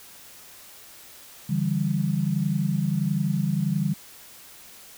sine tone cluster, 145.2 / 166.7 / 197.5 Hz, D3 / E3 / G3, -19 / +20 / +13 cents, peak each -26 dBFS, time 1.49-3.94 s, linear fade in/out 10 ms, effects white hiss -47 dBFS RMS until 4.97 s

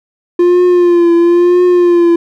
triangle tone with vibrato, 349.2 Hz, F4, in tune, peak -3 dBFS, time 0.39-2.16 s, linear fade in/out 5 ms, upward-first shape triangle, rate 1 Hz, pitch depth 53 cents each way, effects none

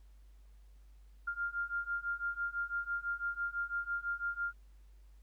sine beating tone pair, 1396.9 / 1402.9 Hz, F6 / F6, 0 / +7 cents, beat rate 6 Hz, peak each -38 / -37 dBFS, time 1.27-4.53 s, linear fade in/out 10 ms, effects added 50 Hz sine -55 dBFS peak until 5.22 s + pink hiss -75 dBFS RMS until 5.22 s

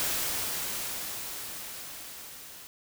white noise with level ramp, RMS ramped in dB -29 to -47 dBFS, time 0-2.67 s, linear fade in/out 0 ms, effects none

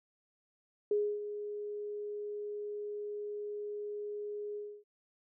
sine tone with ADSR envelope, 415.3 Hz, G#4, in tune, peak -26 dBFS, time 0.91-4.84 s, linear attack 3 ms, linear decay 280 ms, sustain -11 dB, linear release 280 ms, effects none

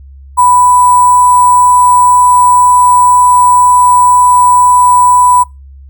sine tone with sample-and-hold, 991 Hz, B5, 6 cents sharp, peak -3 dBFS, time 0.37-5.44 s, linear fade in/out 20 ms, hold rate 8820 Hz, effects noise-tail reverb RT60 0.2 s tail -21 dB re dry + added 68 Hz sine -30 dBFS peak until 5.89 s

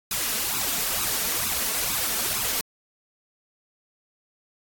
white noise with flanger, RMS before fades -26 dBFS, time 0.11-2.61 s, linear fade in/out 2 ms, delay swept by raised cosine 0.77 to 4.57 ms, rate 2.2 Hz, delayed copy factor +0.75, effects AAC 64 kbps

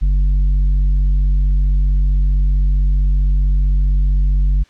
triangle tone with tanh clipping, 47.74 Hz, G1, 45 cents flat, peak -12 dBFS, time 0.01-4.64 s, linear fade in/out 20 ms, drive 10 dB, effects white hiss -51 dBFS RMS until 4.69 s + low-pass 4000 Hz 12 dB/octave

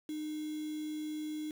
sine tone with quantisation, 305.8 Hz, D#4, 30 cents flat, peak -36 dBFS, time 0.09-1.51 s, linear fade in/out 2 ms, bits 8, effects none

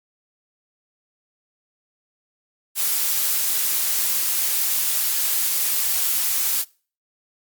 blue noise, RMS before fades -21 dBFS, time 2.75-6.65 s, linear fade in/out 50 ms, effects noise-tail reverb RT60 0.4 s tail -24 dB re dry + Opus 48 kbps

